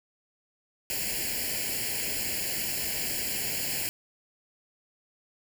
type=noise with comb filter; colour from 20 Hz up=white; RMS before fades=-31 dBFS; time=0.9-3.89 s; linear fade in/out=0 ms; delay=0.41 ms; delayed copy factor=+0.9; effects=none